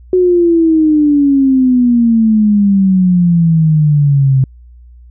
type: exponential sweep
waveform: sine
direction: down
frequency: 370 to 130.81 Hz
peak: -6 dBFS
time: 0.13-4.44 s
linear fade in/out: 2 ms
effects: added 60 Hz sine -35 dBFS peak until 5.1 s